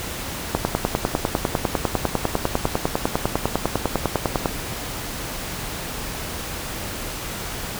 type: click train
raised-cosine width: 1 ms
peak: -4 dBFS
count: 40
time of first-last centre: 0.55-4.458 s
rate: 9.98 Hz
effects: pink hiss -30 dBFS RMS until 7.79 s